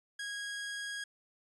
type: tone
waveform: sawtooth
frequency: 1645 Hz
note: G#6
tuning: 17 cents flat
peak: -34 dBFS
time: 0.19-1.04 s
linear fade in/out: 5 ms
effects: resampled to 24000 Hz